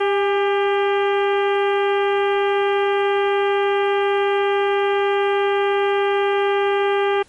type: harmonic tone with a mistuned harmonic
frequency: 398 Hz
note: G4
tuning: 26 cents sharp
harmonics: 1 / 2 / 3 / 4 / 5 / 6 / 7 / 8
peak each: -17 / -23 / -27 / -29 / -31 / -33 / -34 / -35 dBFS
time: 0-7.23 s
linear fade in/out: 10 ms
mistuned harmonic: 2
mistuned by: +43 cents
effects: pink hiss -52 dBFS RMS until 7.28 s + MP3 48 kbps